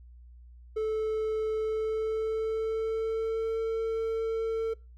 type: tone with pitch glide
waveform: triangle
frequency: 436.2 to 449.2 Hz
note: A4 to A4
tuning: -15 to +36 cents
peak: -25 dBFS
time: 0.76-4.74 s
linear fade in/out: 10 ms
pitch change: +51 cents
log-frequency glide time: 1.56-3.58 s
effects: noise-tail reverb RT60 0.3 s tail -23 dB re dry + added 60 Hz sine -48 dBFS peak until 4.97 s